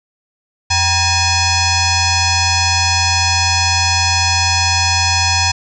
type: tone with frequency modulation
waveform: sine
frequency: 2505 Hz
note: D#7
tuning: 11 cents sharp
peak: -11 dBFS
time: 0.7-5.52 s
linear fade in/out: 10 ms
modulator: 864 Hz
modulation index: 4.3
effects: none